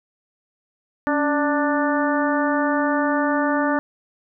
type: harmonic tone with a mistuned harmonic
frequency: 294.8 Hz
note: D4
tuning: 7 cents sharp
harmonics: 1 / 2 / 3 / 4 / 5 / 6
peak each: -21 / -24 / -26 / -27 / -28 / -29 dBFS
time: 1.07-3.79 s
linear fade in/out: 0 ms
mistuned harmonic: 1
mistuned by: -71 cents
effects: none